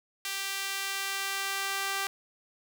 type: tone with high-pass filter sweep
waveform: sawtooth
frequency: 392 Hz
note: G4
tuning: in tune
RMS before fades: -33 dBFS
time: 0.25-2.07 s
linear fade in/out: 2 ms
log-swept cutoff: 2300 to 1200 Hz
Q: 0.83
effects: none